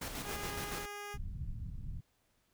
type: noise with tremolo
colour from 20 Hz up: pink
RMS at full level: -40 dBFS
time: 0.01-0.86 s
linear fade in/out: 10 ms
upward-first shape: square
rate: 7.1 Hz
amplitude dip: 40%
type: tone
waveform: 10% pulse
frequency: 410.3 Hz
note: G#4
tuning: 21 cents flat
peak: -34 dBFS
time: 0.23-1.18 s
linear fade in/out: 50 ms
type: low-pass noise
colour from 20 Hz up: pink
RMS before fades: -41 dBFS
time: 1.14-2.01 s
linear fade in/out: 5 ms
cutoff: 150 Hz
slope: 24 dB/octave
effects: pink hiss -75 dBFS RMS until 2.53 s